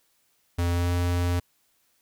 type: tone with pitch glide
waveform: square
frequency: 86.6 to 87.96 Hz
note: F2 to F2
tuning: -14 to +13 cents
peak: -23 dBFS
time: 0.58-1.4 s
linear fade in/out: 10 ms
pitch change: +27 cents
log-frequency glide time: 0.7-0.92 s
effects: white hiss -68 dBFS RMS until 2.01 s